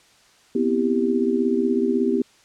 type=chord; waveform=sine; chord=C major seventh; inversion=third; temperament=just; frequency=245.3 / 261.6 / 327 / 392.4 Hz; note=B3 / C4 / E4 / G4; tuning=-12 / 0 / -14 / +2 cents; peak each=-22 / -26 / -25 / -22 dBFS; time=0.55-2.22 s; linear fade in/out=5 ms; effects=white hiss -55 dBFS RMS until 2.44 s + low-pass 7000 Hz 12 dB/octave